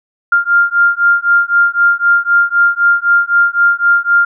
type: beating tone pair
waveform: sine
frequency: 1396.9 / 1400.8 Hz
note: F6 / F6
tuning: 0 / +5 cents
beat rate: 3.9 Hz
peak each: -11 dBFS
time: 0.32-4.25 s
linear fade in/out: 5 ms
effects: none